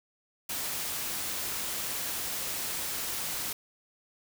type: noise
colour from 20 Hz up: white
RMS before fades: -34 dBFS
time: 0.49-3.53 s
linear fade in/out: 5 ms
effects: none